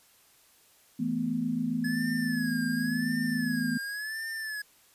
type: chord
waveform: sine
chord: E suspended fourth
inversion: none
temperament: just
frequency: 164.81 / 219.8 / 247.2 Hz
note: E3 / A3 / B3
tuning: 0 / -2 / +2 cents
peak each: -35 / -32 / -29 dBFS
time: 0.99-3.78 s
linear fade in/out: 10 ms
type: tone with vibrato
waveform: square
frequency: 1700 Hz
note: G#6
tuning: 40 cents sharp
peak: -34 dBFS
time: 1.84-4.62 s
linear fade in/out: 5 ms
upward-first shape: sine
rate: 0.92 Hz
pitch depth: 98 cents each way
effects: white hiss -61 dBFS RMS until 4.94 s + resampled to 32000 Hz